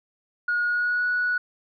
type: tone with pitch glide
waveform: sine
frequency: 1442 to 1468.9 Hz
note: F#6 to F#6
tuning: -45 to -13 cents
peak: -20 dBFS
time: 0.48-1.38 s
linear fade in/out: 5 ms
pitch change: +32 cents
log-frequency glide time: 0.66-1.06 s
effects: tanh soft clip ceiling -17 dBFS